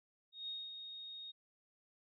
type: tone with ADSR envelope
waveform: sine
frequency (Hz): 3727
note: A#7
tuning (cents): -1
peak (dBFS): -40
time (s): 0.32-1.32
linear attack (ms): 160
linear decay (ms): 220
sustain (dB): -6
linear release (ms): 18
effects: none